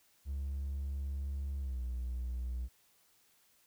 triangle tone with pitch glide, 69.3 to 61.38 Hz, C#2 to B1, 0 to -10 cents, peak -32 dBFS, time 0.25-2.69 s, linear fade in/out 50 ms, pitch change -210 cents, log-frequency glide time 1.59-1.81 s, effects tanh soft clip ceiling -30 dBFS + white hiss -69 dBFS RMS until 3.66 s

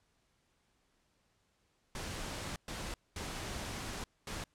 pink noise bursts at uneven times, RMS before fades -41 dBFS, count 4, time 1.95-2.56 / 2.68-2.94 / 3.16-4.04 / 4.27-4.44 s, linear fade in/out 2 ms, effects pink hiss -75 dBFS RMS until 4.54 s + low-pass 9000 Hz 12 dB/octave

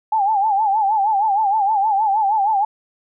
sine tone with vibrato, 830.6 Hz, G#5, in tune, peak -14 dBFS, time 0.12-2.65 s, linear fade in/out 5 ms, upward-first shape sine, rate 6.4 Hz, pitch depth 120 cents each way, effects none

